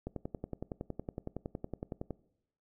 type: click train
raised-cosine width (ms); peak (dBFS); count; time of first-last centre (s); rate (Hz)
2; -24; 23; 0.07-2.107; 10.8
effects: noise-tail reverb RT60 0.8 s tail -21 dB re dry